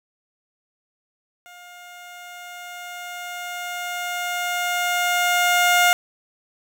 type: tone with level ramp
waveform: 15% pulse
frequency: 710 Hz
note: F5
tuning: 28 cents sharp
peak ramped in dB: -36 to -7 dBFS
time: 1.46-5.93 s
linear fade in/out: 0 ms
effects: none